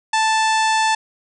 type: harmonic tone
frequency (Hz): 880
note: A5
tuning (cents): 0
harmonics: 1 / 2 / 3 / 4 / 5 / 6 / 7 / 8 / 9 / 10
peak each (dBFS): -16 / -22 / -26 / -28 / -30 / -32 / -33 / -34 / -35 / -36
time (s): 0.13-0.95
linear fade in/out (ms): 5
effects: none